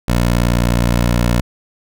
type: tone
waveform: 15% pulse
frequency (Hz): 59.3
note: A#1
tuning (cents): +30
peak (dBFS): -6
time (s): 0.08-1.41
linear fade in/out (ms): 5
effects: none

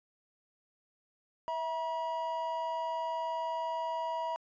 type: tone pair together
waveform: triangle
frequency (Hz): 653 / 959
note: E5 / A#5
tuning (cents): -17 / +49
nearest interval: perfect fifth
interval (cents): 666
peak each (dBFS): -35 / -32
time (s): 1.48-4.36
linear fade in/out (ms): 0
effects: resampled to 16000 Hz

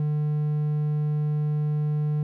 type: tone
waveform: triangle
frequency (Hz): 150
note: D3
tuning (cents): +37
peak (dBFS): -20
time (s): 0-2.23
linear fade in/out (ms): 2
effects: none

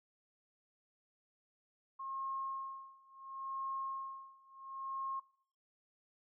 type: tone with tremolo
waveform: sine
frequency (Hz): 1076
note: C6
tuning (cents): +48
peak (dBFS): -37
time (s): 1.99-5.2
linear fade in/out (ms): 10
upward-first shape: sine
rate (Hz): 0.72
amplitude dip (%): 95
effects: noise-tail reverb RT60 0.5 s tail -18 dB re dry

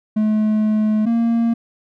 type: tone pair in turn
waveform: triangle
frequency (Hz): 214.7 / 231.5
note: A3 / A#3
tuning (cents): -42 / -12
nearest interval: minor second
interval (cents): 130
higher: second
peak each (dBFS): -12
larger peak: neither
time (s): 0.16-1.06 / 1.06-1.54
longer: first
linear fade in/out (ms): 10
effects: none

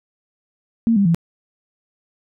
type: tone with pitch steps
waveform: sine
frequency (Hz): 228.9 / 199.5 / 167.4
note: A#3 / G3 / E3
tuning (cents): -31 / +31 / +27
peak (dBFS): -12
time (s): 0.87-1.146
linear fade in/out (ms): 0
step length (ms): 92
effects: none

